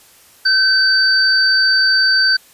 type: tone pair together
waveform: sine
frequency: 1539 / 4612 Hz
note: G6 / D8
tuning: -32 / -32 cents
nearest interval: octave + perfect fifth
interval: 1900 cents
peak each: -13 dBFS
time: 0.45-2.37 s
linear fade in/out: 10 ms
effects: white hiss -47 dBFS RMS until 2.53 s + resampled to 32000 Hz